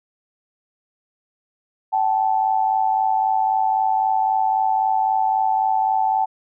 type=tone pair together; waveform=sine; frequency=766 / 869.8 Hz; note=G5 / A5; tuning=-40 / -20 cents; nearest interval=major second; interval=220 cents; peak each=-19 dBFS; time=1.92-6.26 s; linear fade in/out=20 ms; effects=none